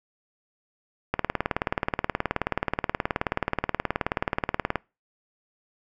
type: click train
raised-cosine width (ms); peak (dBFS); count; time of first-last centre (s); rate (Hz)
0.5; -8; 69; 1.14-4.757; 18.8
effects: noise-tail reverb RT60 0.3 s tail -26 dB re dry